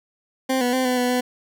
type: tone with pitch steps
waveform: 20% pulse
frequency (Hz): 262.1 / 245.8 / 258.4 / 251.5 / 247.4 / 249.4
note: C4 / B3 / C4 / B3 / B3 / B3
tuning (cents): +3 / -8 / -21 / +32 / +3 / +17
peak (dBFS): -14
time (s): 0.49-1.21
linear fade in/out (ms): 10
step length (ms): 120
effects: none